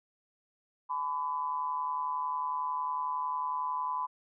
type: tone with amplitude modulation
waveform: sine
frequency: 1006 Hz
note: B5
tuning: 32 cents sharp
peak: -27 dBFS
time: 0.89-4.07 s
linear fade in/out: 20 ms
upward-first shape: sine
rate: 151 Hz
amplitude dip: 70%
effects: none

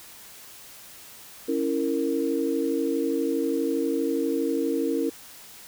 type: chord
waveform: sine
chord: A# diminished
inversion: first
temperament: equal with one note detuned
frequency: 277.2 / 329.6 / 462.1 Hz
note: C#4 / E4 / A#4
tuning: 0 / 0 / -15 cents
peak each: -27 dBFS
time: 1.48-5.1 s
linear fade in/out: 10 ms
effects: white hiss -46 dBFS RMS until 5.67 s

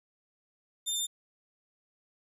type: tone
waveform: 20% pulse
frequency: 3597 Hz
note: A7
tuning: 37 cents sharp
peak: -24 dBFS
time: 0.86-1.07 s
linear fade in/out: 20 ms
effects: none

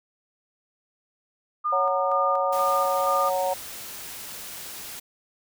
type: tone with tremolo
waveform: sine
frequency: 1212 Hz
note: D#6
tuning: 46 cents flat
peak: -22 dBFS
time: 1.64-3.3 s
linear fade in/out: 20 ms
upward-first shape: square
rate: 2.1 Hz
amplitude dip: 40%
type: harmonic tone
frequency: 185 Hz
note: F#3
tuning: in tune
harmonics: 3 / 4 / 5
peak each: -25 / -27 / -29 dBFS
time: 1.72-3.54 s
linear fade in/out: 10 ms
type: noise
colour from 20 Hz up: white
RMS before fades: -38 dBFS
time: 2.52-5 s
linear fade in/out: 10 ms
effects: none

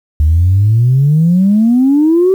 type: exponential sweep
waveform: sine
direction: up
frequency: 73.42 to 388.2 Hz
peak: -5 dBFS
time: 0.2-2.34 s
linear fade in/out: 0 ms
effects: tanh soft clip ceiling -2 dBFS + 7-bit

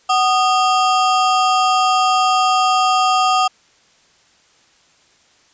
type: ring-modulated tone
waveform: square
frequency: 992 Hz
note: B5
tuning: 7 cents sharp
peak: -10 dBFS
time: 0.09-3.48 s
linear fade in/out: 10 ms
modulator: 242 Hz
effects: white hiss -54 dBFS RMS until 5.53 s + resampled to 16000 Hz

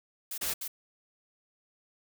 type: noise bursts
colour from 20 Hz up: blue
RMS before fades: -37 dBFS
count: 3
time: 0.31-0.679 s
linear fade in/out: 5 ms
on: 69 ms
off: 81 ms
type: noise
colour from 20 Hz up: white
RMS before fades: -33 dBFS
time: 0.41-0.54 s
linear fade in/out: 10 ms
effects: none

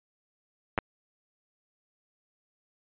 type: clicks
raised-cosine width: 0.5 ms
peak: -11 dBFS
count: 2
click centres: 0.778 / 0.787 s
effects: resampled to 8000 Hz

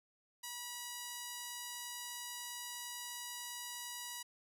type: tone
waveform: 5% pulse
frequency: 969 Hz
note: B5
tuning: 33 cents flat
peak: -31 dBFS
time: 0.43-4.23 s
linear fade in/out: 10 ms
effects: none

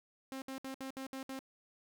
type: tone bursts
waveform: sawtooth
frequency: 266.1 Hz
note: C4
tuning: 29 cents sharp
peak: -37 dBFS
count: 7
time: 0.32-1.391 s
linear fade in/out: 0 ms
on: 99 ms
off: 63 ms
effects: none

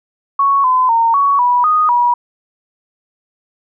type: tone with pitch steps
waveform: sine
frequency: 1110 / 1018 / 918 / 1120 / 978 / 1240 / 966 Hz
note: C#6 / C6 / A#5 / C#6 / B5 / D#6 / B5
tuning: +2 / -48 / -27 / +18 / -17 / -6 / -39 cents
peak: -9 dBFS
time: 0.39-2.14 s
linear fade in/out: 5 ms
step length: 250 ms
effects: none

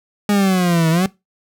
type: exponential two-way sweep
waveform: 40% pulse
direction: down then up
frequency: 207.7 to 159.3 to 194.8 Hz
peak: -12 dBFS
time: 0.29-1.06 s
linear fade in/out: 2 ms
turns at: 0.9 s
effects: noise-tail reverb RT60 0.2 s tail -20 dB re dry

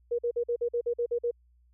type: tone bursts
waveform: sine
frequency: 476.1 Hz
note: A#4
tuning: 37 cents sharp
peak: -25 dBFS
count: 10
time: 0.11-1.312 s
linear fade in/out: 10 ms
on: 77 ms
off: 48 ms
effects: added 60 Hz sine -60 dBFS peak until 1.73 s

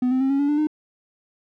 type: tone with pitch steps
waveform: triangle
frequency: 250.3 / 258.7 / 267.3 / 276.3 / 285.5 / 295.1 / 305 Hz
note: B3 / C4 / C4 / C#4 / D4 / D4 / D#4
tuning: +23 / -19 / +37 / -6 / -49 / +8 / -34 cents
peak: -15 dBFS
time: 0.02-0.671 s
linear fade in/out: 5 ms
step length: 93 ms
effects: tanh soft clip ceiling -11 dBFS

